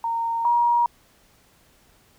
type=tone pair in turn; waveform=sine; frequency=922 / 950.7 Hz; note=A#5 / A#5; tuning=-19 / +34 cents; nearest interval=minor second; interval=53 cents; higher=second; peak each=-22 / -16 dBFS; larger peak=second; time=0.04-0.45 / 0.45-0.86 s; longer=neither; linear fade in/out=2 ms; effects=pink hiss -58 dBFS RMS until 2.18 s